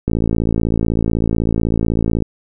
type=click train; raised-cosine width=3 ms; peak=-4 dBFS; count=121; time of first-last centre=0.08-2.223 s; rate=56 Hz; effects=none